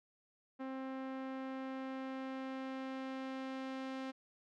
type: tone with low-pass filter sweep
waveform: sawtooth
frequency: 264.3 Hz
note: C4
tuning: 18 cents sharp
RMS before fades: -43 dBFS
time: 0.59-4.12 s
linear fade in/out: 20 ms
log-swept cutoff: 1700 to 3900 Hz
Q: 0.74
effects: none